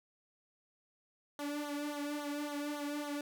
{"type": "tone with flanger", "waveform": "sawtooth", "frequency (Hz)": 291.9, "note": "D4", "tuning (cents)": -10, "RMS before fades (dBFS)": -39, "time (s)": [1.39, 3.21], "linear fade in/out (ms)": 2, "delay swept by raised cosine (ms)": [0.39, 2.49], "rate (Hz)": 3.6, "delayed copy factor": -0.9, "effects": []}